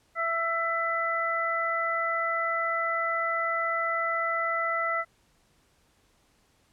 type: harmonic tone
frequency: 666 Hz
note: E5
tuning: 18 cents sharp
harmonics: 1 / 2 / 3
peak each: -32 / -28 / -30 dBFS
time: 0.15-5.05 s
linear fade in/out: 50 ms
effects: pink hiss -66 dBFS RMS until 6.72 s + low-pass 11000 Hz 12 dB/octave